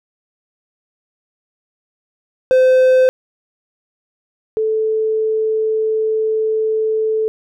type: tone pair in turn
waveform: triangle / sine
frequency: 515 / 437.8 Hz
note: C5 / A4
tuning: -28 / -9 cents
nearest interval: minor third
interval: 281 cents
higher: first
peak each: -6 / -14 dBFS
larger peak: first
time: 2.51-3.09 / 4.57-7.28 s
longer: second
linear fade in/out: 0 ms
effects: none